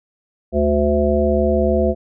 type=harmonic tone with a mistuned harmonic; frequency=73.42 Hz; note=D2; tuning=in tune; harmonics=1 / 3 / 5 / 7 / 9; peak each=-20 / -20 / -20 / -20 / -20 dBFS; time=0.52-1.95 s; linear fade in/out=50 ms; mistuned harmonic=3; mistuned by=-28 cents; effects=none